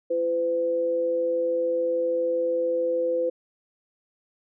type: tone pair together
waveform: sine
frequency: 339.4 / 507.5 Hz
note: F4 / B4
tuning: -49 / +47 cents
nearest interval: perfect fifth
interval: 696 cents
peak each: -31 / -22 dBFS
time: 0.1-3.3 s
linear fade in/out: 10 ms
effects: none